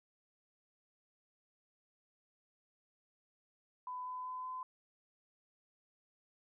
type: tone with pitch steps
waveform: sine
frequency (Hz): 1002 / 1007.8 / 1013.6 / 1019.5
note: B5 / B5 / B5 / C6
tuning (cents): +25 / +35 / +45 / -45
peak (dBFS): -40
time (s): 3.87-4.63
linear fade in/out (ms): 2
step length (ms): 190
effects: none